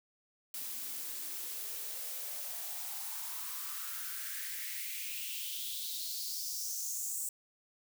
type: noise with high-pass filter sweep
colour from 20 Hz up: blue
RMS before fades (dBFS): -40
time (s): 0.54-7.29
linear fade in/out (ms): 2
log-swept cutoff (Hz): 220 to 7900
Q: 4.4
effects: none